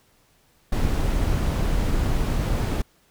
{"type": "noise", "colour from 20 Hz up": "brown", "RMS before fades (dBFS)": -22, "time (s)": [0.72, 2.82], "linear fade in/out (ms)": 5, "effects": ["pink hiss -61 dBFS RMS until 3.1 s"]}